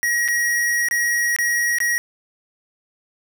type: tone with dropouts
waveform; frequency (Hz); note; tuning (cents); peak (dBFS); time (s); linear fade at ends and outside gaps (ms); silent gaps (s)
square; 1899; A#6; +32; -18; 0.03-1.98; 0; 0.279-0.285 / 0.886-0.911 / 1.363-1.387 / 1.785-1.803
effects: 8-bit